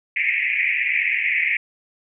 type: band-pass noise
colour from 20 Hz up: white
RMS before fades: -21 dBFS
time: 0.16-1.57 s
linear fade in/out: 5 ms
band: 1900 to 2500 Hz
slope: 96 dB/octave
effects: none